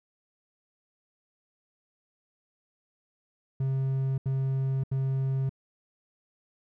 triangle tone bursts, 133.8 Hz, C3, 39 cents sharp, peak -23 dBFS, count 3, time 3.6-5.494 s, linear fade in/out 5 ms, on 580 ms, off 77 ms, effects none

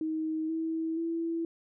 sine tone with pitch steps, 315.7 / 323.6 / 331.8 Hz, D#4 / E4 / E4, +25 / -32 / +11 cents, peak -29 dBFS, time 0.01-1.45 s, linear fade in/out 2 ms, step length 480 ms, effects none

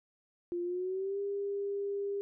sine tone with pitch glide, 349.2 to 401.1 Hz, F4 to G4, 0 to +40 cents, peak -32 dBFS, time 0.52-2.21 s, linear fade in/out 0 ms, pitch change +240 cents, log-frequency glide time 0.63-1.19 s, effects none

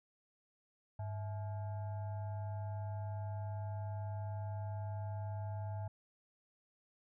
sine tone with frequency modulation, 101.2 Hz, G#2, 44 cents flat, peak -38 dBFS, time 0.99-5.88 s, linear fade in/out 5 ms, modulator 756 Hz, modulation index 0.48, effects none

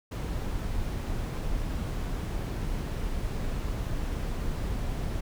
brown noise, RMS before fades -31 dBFS, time 0.11-5.21 s, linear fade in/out 10 ms, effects none

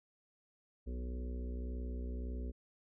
harmonic tone with a mistuned harmonic, 61.74 Hz, B1, in tune, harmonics 1 / 3 / 4 / 5 / 6 / 7 / 8 / 9, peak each -38 / -54 / -48 / -60 / -54 / -54 / -62 / -60 dBFS, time 0.86-2.52 s, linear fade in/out 20 ms, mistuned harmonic 8, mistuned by -15 cents, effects none

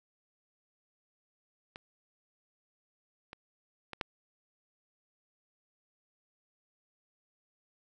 clicks, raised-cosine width 0.3 ms, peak -27 / -28 / -24 / -16 dBFS, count 4, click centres 1.759 / 3.331 / 3.933 / 4.012 s, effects none

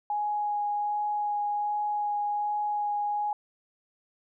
sine tone with vibrato, 830.6 Hz, G#5, in tune, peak -26 dBFS, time 0.1-3.33 s, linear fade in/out 2 ms, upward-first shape sine, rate 1.3 Hz, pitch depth 9 cents each way, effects none

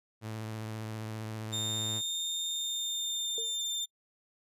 sawtooth tone with vibrato, 109.7 Hz, A2, 5 cents flat, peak -33 dBFS, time 0.21-2.02 s, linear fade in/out 50 ms, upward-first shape triangle, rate 15 Hz, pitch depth 29 cents each way
30% pulse tone with pitch glide, 3642 to 3594 Hz, A#7 to A7, -41 to +36 cents, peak -29 dBFS, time 1.52-3.86 s, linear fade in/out 20 ms, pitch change -23 cents, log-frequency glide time 2.49-3.65 s
sine tone with exponential decay, 454.1 Hz, A#4, 45 cents flat, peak -36 dBFS, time 3.38-3.59 s, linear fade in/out 1 ms, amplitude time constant 44 ms
effects noise-tail reverb RT60 0.1 s tail -26 dB re dry + resampled to 32000 Hz

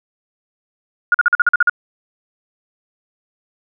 sine tone bursts, 1431 Hz, F6, 42 cents sharp, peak -8 dBFS, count 9, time 1.12-1.696 s, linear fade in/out 2 ms, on 24 ms, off 45 ms, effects none

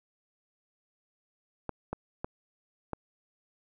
clicks, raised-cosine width 1 ms, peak -19 dBFS, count 4, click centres 1.693 / 1.93 / 2.245 / 2.933 s, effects none

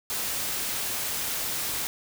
white noise, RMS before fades -30 dBFS, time 0.1-1.87 s, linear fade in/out 0 ms, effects none

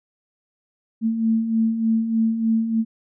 sine beating tone pair, 221.8 / 225.1 Hz, A3 / A3, +14 / +40 cents, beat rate 3.3 Hz, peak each -26 / -18 dBFS, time 1.01-2.85 s, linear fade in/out 50 ms, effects none

